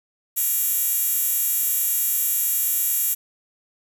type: tone with high-pass filter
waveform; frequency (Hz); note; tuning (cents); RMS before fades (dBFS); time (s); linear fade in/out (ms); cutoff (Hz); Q
10% pulse; 470.8; A#4; +17; -22; 0.36-3.15; 20; 11000; 1.5
effects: none